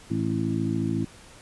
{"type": "harmonic tone with a mistuned harmonic", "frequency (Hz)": 54.1, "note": "A1", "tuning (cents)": -29, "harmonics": [2, 3, 4, 5, 6], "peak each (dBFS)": [-30, -30, -30, -30, -30], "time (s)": [0.1, 1.05], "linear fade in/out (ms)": 10, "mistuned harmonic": 6, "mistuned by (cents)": 33, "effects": ["pink hiss -49 dBFS RMS until 1.41 s", "resampled to 24000 Hz"]}